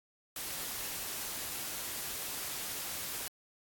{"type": "noise", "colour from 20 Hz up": "white", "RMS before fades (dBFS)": -39, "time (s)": [0.36, 3.28], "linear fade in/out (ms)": 2, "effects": ["AAC 64 kbps"]}